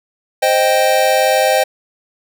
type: chord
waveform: square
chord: C minor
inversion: none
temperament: equal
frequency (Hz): 523.3 / 622.3 / 784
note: C5 / Eb5 / G5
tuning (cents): 0 / 0 / 0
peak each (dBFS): -16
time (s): 0.42-1.64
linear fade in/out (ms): 10
effects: none